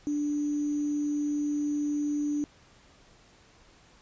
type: tone with sample-and-hold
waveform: sine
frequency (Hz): 293.7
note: D4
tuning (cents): 0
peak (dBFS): -26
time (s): 0.07-2.44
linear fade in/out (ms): 0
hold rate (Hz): 6300
effects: pink hiss -58 dBFS RMS until 4.01 s + resampled to 16000 Hz